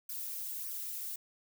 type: noise with flanger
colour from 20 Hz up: violet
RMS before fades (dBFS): -40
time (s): 0.09-1.16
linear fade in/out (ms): 5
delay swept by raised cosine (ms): 0.26 to 3.36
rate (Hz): 1.7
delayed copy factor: -0.65
effects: none